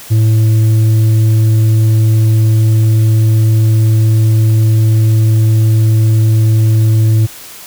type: tone with tanh clipping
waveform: sine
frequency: 110 Hz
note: A2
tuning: in tune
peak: -7 dBFS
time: 0.1-7.27 s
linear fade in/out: 20 ms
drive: 5 dB
effects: white hiss -32 dBFS RMS until 7.66 s